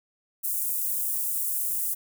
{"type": "high-pass noise", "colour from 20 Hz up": "white", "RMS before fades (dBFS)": -28, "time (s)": [0.43, 1.95], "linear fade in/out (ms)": 20, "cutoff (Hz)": 9000, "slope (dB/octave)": 24, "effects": []}